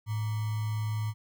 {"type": "tone with sample-and-hold", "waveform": "sine", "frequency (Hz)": 107.9, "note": "A2", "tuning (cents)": -33, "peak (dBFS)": -28, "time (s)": [0.06, 1.14], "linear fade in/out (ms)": 50, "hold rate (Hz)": 1050, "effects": []}